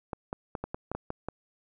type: clicks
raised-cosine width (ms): 1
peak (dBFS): -19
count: 9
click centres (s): 0.132 / 0.329 / 0.552 / 0.64 / 0.745 / 0.916 / 0.95 / 1.104 / 1.286
effects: none